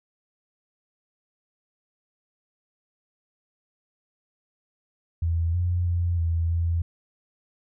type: tone with pitch steps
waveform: sine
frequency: 83.4 / 88.3 / 86.7 / 83.3 / 84.3 Hz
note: E2 / F2 / F2 / E2 / E2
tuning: +21 / +20 / -12 / +19 / +39 cents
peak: -21 dBFS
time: 5.22-6.82 s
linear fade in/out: 5 ms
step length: 320 ms
effects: none